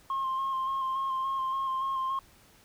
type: tone with vibrato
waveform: sine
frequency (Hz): 1065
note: C6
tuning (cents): +30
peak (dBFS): -26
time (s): 0.1-2.19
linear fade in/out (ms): 2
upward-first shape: square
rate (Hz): 3.5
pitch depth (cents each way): 20
effects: tanh soft clip ceiling -26 dBFS + pink hiss -59 dBFS RMS until 2.64 s